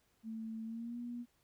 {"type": "tone with pitch glide", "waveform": "sine", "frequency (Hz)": [222.8, 240.2], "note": ["A3", "B3"], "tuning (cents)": [22, -48], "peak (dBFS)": -40, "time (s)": [0.23, 1.26], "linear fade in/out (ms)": 50, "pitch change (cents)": 130, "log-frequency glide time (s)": [0.64, 0.98], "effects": ["pink hiss -75 dBFS RMS until 1.43 s"]}